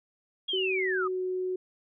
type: linear sweep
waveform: sine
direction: down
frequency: 3322 to 1174.7 Hz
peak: -28 dBFS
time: 0.48-1.08 s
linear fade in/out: 10 ms
type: tone with pitch glide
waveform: sine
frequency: 377.6 to 369 Hz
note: F#4 to F#4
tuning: +35 to -5 cents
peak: -28 dBFS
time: 0.53-1.56 s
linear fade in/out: 5 ms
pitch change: -40 cents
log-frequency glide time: 0.75-1.22 s
effects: none